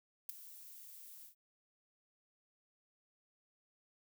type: noise with ADSR envelope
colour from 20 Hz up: violet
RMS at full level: -38 dBFS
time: 0.29-1.35 s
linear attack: 3 ms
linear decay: 11 ms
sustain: -16 dB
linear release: 110 ms
effects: none

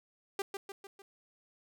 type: tone with echo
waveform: sawtooth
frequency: 395 Hz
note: G4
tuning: 13 cents sharp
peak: -28 dBFS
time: 0.39-0.42 s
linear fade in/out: 2 ms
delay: 150 ms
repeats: 4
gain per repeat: -5 dB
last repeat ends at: 1.02 s
effects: none

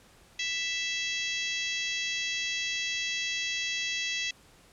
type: harmonic tone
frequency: 660 Hz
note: E5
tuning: 2 cents sharp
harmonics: 3 / 4 / 5 / 6 / 7 / 8 / 9 / 10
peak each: -36 / -34 / -35 / -40 / -42 / -43 / -43 / -42 dBFS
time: 0.39-4.31 s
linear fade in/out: 5 ms
effects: pink hiss -58 dBFS RMS until 4.72 s + low-pass 11000 Hz 12 dB/octave

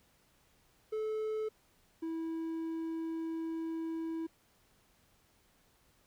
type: tone pair in turn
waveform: triangle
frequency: 433.9 / 326.1 Hz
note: A4 / E4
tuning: -24 / -19 cents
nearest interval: perfect fourth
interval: 495 cents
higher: first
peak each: -31 / -33 dBFS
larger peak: first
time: 0.92-1.49 / 2.02-4.27 s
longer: second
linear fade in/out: 10 ms
effects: pink hiss -69 dBFS RMS until 6.06 s

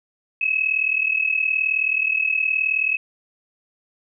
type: tone pair together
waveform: sine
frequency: 2554 / 2593 Hz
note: D#7 / E7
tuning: +45 / -29 cents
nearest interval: unison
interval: 26 cents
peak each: -21 dBFS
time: 0.41-2.97 s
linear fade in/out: 5 ms
effects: none

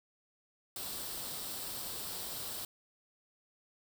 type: noise with comb filter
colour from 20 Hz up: white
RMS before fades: -41 dBFS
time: 0.76-2.65 s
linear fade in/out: 2 ms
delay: 0.23 ms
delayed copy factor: +0.5
effects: none

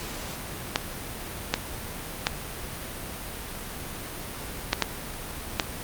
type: clicks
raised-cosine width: 0.2 ms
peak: -3 dBFS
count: 6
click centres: 0.759 / 1.54 / 2.269 / 4.731 / 4.823 / 5.598 s
effects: pink hiss -36 dBFS RMS until 5.83 s + Opus 48 kbps

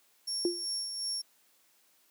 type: tone with tremolo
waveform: 35% pulse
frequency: 5500 Hz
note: F8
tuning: 27 cents flat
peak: -29 dBFS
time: 0.27-1.22 s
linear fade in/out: 10 ms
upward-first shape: sine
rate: 2.7 Hz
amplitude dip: 45%
type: tone with exponential decay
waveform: sine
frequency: 349.2 Hz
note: F4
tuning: in tune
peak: -22 dBFS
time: 0.45-0.66 s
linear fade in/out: 1 ms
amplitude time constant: 44 ms
effects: white hiss -67 dBFS RMS until 2.1 s + high-pass 200 Hz 12 dB/octave

